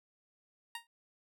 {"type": "tone with exponential decay", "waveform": "15% pulse", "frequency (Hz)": 932.3, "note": "A#5", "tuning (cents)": 0, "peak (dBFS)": -30, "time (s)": [0.75, 0.87], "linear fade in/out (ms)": 2, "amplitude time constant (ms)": 24, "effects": []}